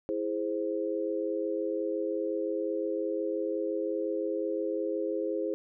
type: chord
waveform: sine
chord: E augmented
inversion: none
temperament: equal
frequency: 329.6 / 415.3 / 523.3 Hz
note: E4 / G#4 / B#4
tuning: 0 / 0 / 0 cents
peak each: -33 dBFS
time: 0.09-5.54 s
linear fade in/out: 0 ms
effects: none